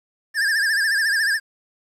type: tone with vibrato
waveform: square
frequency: 1700 Hz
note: G#6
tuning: 40 cents sharp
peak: -18 dBFS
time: 0.34-1.4 s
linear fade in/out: 50 ms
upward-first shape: sine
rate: 14 Hz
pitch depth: 110 cents each way
effects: low-pass 10000 Hz 12 dB/octave + 9-bit